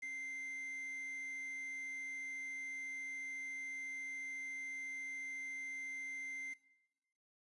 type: tone with quantisation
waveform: triangle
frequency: 2087 Hz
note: C7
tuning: 5 cents flat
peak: -40 dBFS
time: 0.02-6.54 s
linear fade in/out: 10 ms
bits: 10
effects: noise-tail reverb RT60 1.0 s tail -19 dB re dry + resampled to 24000 Hz